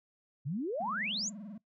sine exponential sweep, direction up, 125.1 to 7459 Hz, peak -32 dBFS, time 0.45-1.3 s, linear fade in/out 20 ms
triangle tone with vibrato, 206.1 Hz, G#3, 13 cents flat, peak -40 dBFS, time 0.8-1.58 s, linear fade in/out 5 ms, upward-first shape sine, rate 20 Hz, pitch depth 190 cents each way
effects noise-tail reverb RT60 0.1 s tail -20 dB re dry

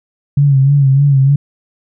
sine tone with vibrato, 138.59 Hz, C#3, in tune, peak -6 dBFS, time 0.37-1.36 s, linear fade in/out 5 ms, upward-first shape sine, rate 3.3 Hz, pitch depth 63 cents each way, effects none

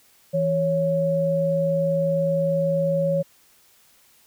sine tone pair together, 164.81 / 554.4 Hz, E3 / C#5, 0 / 0 cents, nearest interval octave + major sixth, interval 2100 cents, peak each -24 / -20 dBFS, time 0.33-3.23 s, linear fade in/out 20 ms, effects white hiss -57 dBFS RMS until 4.26 s

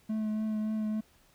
triangle tone with vibrato, 216 Hz, A3, 32 cents flat, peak -27 dBFS, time 0.09-1.01 s, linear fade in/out 10 ms, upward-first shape triangle, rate 3.5 Hz, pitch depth 19 cents each way, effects pink hiss -64 dBFS RMS until 1.34 s

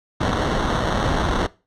pink noise with sample-and-hold, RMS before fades -21 dBFS, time 0.2-1.47 s, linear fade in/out 10 ms, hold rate 2450 Hz, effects noise-tail reverb RT60 0.3 s tail -20 dB re dry + low-pass 5000 Hz 12 dB/octave

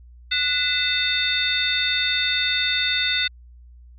sine tone cluster, 1474 / 2020 / 2633 / 3622 / 4400 Hz, F#6 / B6 / E7 / A7 / C#8, -7 / +39 / -3 / +49 / -14 cents, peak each -27 / -26 / -28 / -23 / -28 dBFS, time 0.31-3.28 s, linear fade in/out 10 ms, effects added 60 Hz sine -43 dBFS peak until 3.98 s

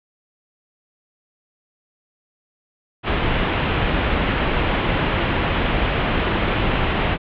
pink low-pass noise, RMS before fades -20 dBFS, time 3.03-7.18 s, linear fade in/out 50 ms, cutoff 3300 Hz, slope 48 dB/octave, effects none

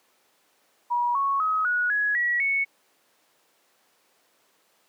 sine tone with pitch steps, 963 / 1106.2 / 1270.7 / 1459.6 / 1676.7 / 1926 / 2212 Hz, B5 / C#6 / D#6 / F#6 / G#6 / B6 / C#7, -44 / -4 / +36 / -24 / +16 / -44 / -4 cents, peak -21 dBFS, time 0.9-2.65 s, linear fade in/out 20 ms, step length 250 ms, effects pink hiss -64 dBFS RMS until 4.88 s + high-pass 400 Hz 12 dB/octave

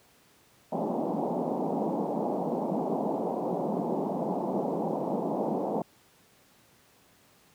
pink band-pass noise, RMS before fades -30 dBFS, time 0.72-5.82 s, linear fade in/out 5 ms, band 170 to 900 Hz, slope 48 dB/octave, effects pink hiss -61 dBFS RMS until 7.54 s + high-pass 100 Hz 12 dB/octave

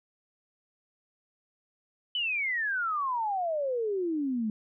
sine exponential sweep, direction down, 3038 to 209.5 Hz, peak -27 dBFS, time 2.15-4.5 s, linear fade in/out 2 ms, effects none

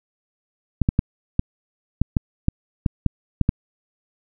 clicks, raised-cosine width 5 ms, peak -4 dBFS, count 11, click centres 0.817 / 0.889 / 0.991 / 1.394 / 2.016 / 2.168 / 2.484 / 2.862 / 3.063 / 3.413 / 3.491 s, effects none

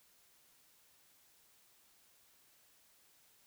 silence, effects white hiss -68 dBFS RMS until 3.46 s

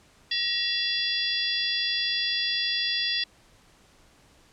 harmonic tone with a mistuned harmonic, 681 Hz, F5, 44 cents flat, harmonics 3 / 4 / 5 / 6 / 7 / 8, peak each -32 / -34 / -28 / -37 / -29 / -40 dBFS, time 0.31-3.24 s, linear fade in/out 5 ms, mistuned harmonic 3, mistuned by -130 cents, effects pink hiss -58 dBFS RMS until 4.52 s + low-pass 9000 Hz 12 dB/octave

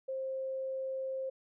sine tone, 529 Hz, C5, 19 cents sharp, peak -34 dBFS, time 0.08-1.3 s, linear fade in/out 10 ms, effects none

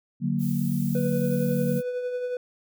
sine chord, D augmented, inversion none, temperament equal, 146.83 / 185 / 233.1 Hz, D3 / F#3 / A#3, 0 / 0 / 0 cents, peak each -27 dBFS, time 0.2-1.82 s, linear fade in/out 50 ms
violet noise, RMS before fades -41 dBFS, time 0.38-1.83 s, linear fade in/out 50 ms
triangle tone with tremolo, 495.9 Hz, B4, 7 cents sharp, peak -23 dBFS, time 0.95-2.37 s, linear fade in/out 2 ms, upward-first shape triangle, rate 11 Hz, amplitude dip 45%
effects none

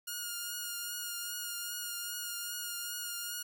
5% pulse tone with vibrato, 1425 Hz, F6, 34 cents sharp, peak -26 dBFS, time 0.07-3.43 s, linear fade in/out 10 ms, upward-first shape triangle, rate 2.5 Hz, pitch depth 28 cents each way, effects none

